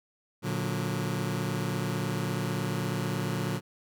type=chord; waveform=sawtooth; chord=Bb augmented; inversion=none; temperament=just; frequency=116.54 / 145.68 / 182.1 Hz; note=Bb2 / D3 / F#3; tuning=0 / -14 / -27 cents; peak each=-29 dBFS; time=0.42-3.61 s; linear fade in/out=50 ms; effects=none